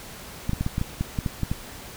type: clicks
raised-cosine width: 5 ms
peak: -12 dBFS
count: 11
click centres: 0.494 / 0.533 / 0.61 / 0.664 / 0.781 / 0.814 / 1.01 / 1.188 / 1.262 / 1.433 / 1.515 s
effects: pink hiss -41 dBFS RMS until 1.96 s